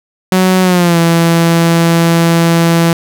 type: tone with pitch glide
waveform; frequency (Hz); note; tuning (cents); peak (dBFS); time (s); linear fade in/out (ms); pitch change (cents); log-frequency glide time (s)
sawtooth; 185.8 to 167.45; F#3 to E3; +7 to +27; -3; 0.32-2.93; 2; -180; 0.62-0.98
effects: none